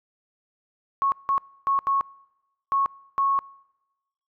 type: tone bursts at uneven times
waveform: sine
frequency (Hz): 1100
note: C#6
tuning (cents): -14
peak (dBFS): -19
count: 6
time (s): 1.02-1.12 / 1.29-1.38 / 1.67-1.79 / 1.87-2.01 / 2.72-2.86 / 3.18-3.39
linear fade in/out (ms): 0
effects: noise-tail reverb RT60 1.0 s tail -25 dB re dry